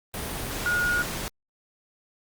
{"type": "tone in noise", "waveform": "sine", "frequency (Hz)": 1440, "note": "F#6", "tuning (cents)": -47, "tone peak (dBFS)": -22, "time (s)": [0.66, 1.02], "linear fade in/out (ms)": 0, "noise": "pink", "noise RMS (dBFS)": -32, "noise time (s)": [0.14, 1.28], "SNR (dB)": 7, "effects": ["Opus 32 kbps"]}